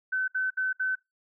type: tone bursts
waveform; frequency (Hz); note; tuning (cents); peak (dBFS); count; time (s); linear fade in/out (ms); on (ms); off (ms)
sine; 1522; F#6; +48; -25; 4; 0.12-0.955; 10; 160; 65
effects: noise-tail reverb RT60 0.2 s tail -22 dB re dry